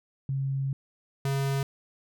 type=tone pair in turn; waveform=sine / square; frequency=135.9 / 137.4 Hz; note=C#3 / C#3; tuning=-34 / -15 cents; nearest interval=unison; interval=19 cents; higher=second; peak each=-26 dBFS; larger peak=neither; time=0.29-0.73 / 1.25-1.63 s; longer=first; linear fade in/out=2 ms; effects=none